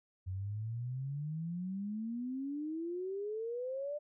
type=exponential sweep; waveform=sine; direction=up; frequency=90.8 to 600 Hz; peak=-36 dBFS; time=0.26-3.99 s; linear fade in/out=20 ms; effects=none